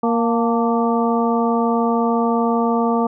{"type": "harmonic tone with a mistuned harmonic", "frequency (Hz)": 233.1, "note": "A#3", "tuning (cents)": 0, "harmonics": [1, 2, 3, 4, 5], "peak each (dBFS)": [-18, -21, -23, -24, -25], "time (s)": [0.03, 3.07], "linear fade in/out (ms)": 5, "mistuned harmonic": 4, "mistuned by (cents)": -64, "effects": []}